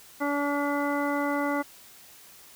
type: harmonic tone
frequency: 286.8 Hz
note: D4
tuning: 41 cents flat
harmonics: 1 / 2 / 3 / 4 / 5 / 7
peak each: -28 / -31 / -33 / -34 / -35 / -36 dBFS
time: 0.2-1.63 s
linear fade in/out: 20 ms
effects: white hiss -51 dBFS RMS until 2.55 s